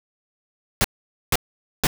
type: noise bursts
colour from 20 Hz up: pink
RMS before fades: -18 dBFS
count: 3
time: 0.81-1.869 s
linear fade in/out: 0 ms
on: 33 ms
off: 480 ms
effects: none